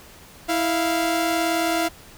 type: tone pair together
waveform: sawtooth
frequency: 327.6 / 694.2 Hz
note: E4 / F5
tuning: -11 / -11 cents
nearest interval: octave + minor second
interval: 1300 cents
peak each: -19 dBFS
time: 0.48-1.89 s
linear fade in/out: 20 ms
effects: pink hiss -46 dBFS RMS until 2.17 s